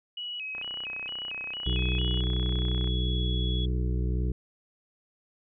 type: tone with vibrato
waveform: sine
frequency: 2731 Hz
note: F7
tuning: 39 cents flat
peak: -33 dBFS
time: 0.17-2.21 s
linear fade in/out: 5 ms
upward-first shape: square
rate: 2.2 Hz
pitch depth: 120 cents each way
type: click train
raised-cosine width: 0.5 ms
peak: -29 dBFS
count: 74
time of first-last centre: 0.55-2.875 s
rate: 31.4 Hz
type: tone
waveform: sine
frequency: 3368 Hz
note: G#7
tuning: 24 cents sharp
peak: -34 dBFS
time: 1.65-3.66 s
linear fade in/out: 10 ms
type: harmonic tone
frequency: 61.74 Hz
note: B1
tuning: in tune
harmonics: 1 / 2 / 3 / 5 / 6 / 7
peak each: -26 / -32 / -36 / -40 / -42 / -43 dBFS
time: 1.66-4.32 s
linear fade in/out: 5 ms
effects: none